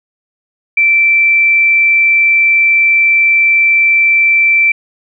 sine tone, 2337 Hz, D7, 9 cents flat, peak -6 dBFS, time 0.77-4.72 s, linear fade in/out 5 ms, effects none

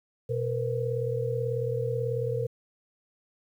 sine tone cluster, 122.5 / 462.7 / 501 Hz, B2 / A#4 / B4, -14 / -13 / +25 cents, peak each -30 / -30 / -33 dBFS, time 0.29-2.47 s, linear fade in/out 10 ms, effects 10-bit

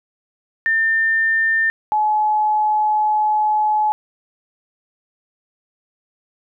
sine tone pair in turn, 1800 / 851.9 Hz, A6 / G#5, +39 / +44 cents, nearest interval octave + minor second, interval 1295 cents, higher first, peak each -14 dBFS, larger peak neither, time 0.66-1.7 / 1.92-3.92 s, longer second, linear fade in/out 0 ms, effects none

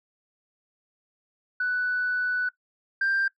sine tone pair in turn, 1488 / 1582 Hz, F#6 / G6, +9 / +15 cents, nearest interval minor second, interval 106 cents, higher second, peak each -22 / -20 dBFS, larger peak second, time 1.6-2.49 / 3.01-3.28 s, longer first, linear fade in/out 5 ms, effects noise-tail reverb RT60 0.1 s tail -20 dB re dry + tanh soft clip ceiling -19 dBFS

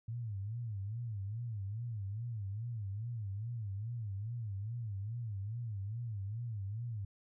sine tone with vibrato, 108.1 Hz, A2, 30 cents flat, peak -37 dBFS, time 0.08-7.05 s, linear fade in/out 5 ms, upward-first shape sine, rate 2.4 Hz, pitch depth 190 cents each way, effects none

